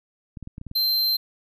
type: clicks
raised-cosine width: 5 ms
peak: -24 dBFS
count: 7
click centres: 0.372 / 0.427 / 0.474 / 0.581 / 0.614 / 0.667 / 0.714 s
type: tone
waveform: square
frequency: 4126 Hz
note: C8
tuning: 25 cents flat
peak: -20 dBFS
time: 0.75-1.17 s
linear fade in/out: 10 ms
effects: none